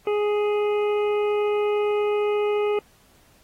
harmonic tone, 416.3 Hz, G#4, 4 cents sharp, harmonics 1 / 2 / 3 / 5 / 6 / 7, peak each -20 / -32 / -34 / -40 / -38 / -43 dBFS, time 0.07-2.79 s, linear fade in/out 2 ms, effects pink hiss -58 dBFS RMS until 3.43 s + AAC 48 kbps

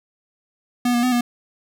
square tone with pitch steps, 244.4 / 239.3 / 251.7 / 241.3 Hz, B3 / A#3 / B3 / B3, -18 / +46 / +33 / -40 cents, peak -17 dBFS, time 0.85-1.21 s, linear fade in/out 5 ms, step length 90 ms, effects none

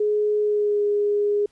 sine tone with pitch glide, 420.2 to 412.3 Hz, G#4 to G#4, +20 to -13 cents, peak -18 dBFS, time 0-1.46 s, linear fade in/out 5 ms, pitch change -33 cents, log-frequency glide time 0.41-0.83 s, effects pink hiss -63 dBFS RMS until 1.51 s + resampled to 24000 Hz

